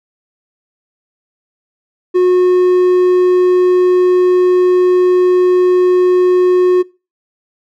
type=tone; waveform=triangle; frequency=363.2 Hz; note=F#4; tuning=32 cents flat; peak=-5 dBFS; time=2.14-6.83 s; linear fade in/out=20 ms; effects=noise-tail reverb RT60 0.3 s tail -22 dB re dry